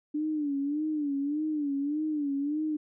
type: tone with vibrato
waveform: sine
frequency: 293.7 Hz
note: D4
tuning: in tune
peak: -27 dBFS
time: 0.14-2.77 s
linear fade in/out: 10 ms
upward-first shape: sine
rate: 1.7 Hz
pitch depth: 100 cents each way
effects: none

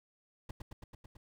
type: noise with echo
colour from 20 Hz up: brown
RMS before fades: -40 dBFS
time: 0.49-0.51 s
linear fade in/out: 5 ms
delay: 110 ms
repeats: 6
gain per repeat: -2 dB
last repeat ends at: 1.17 s
effects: none

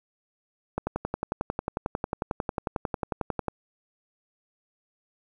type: click train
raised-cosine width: 1 ms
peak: -13 dBFS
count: 31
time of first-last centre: 0.78-3.483 s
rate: 11.1 Hz
effects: 9-bit

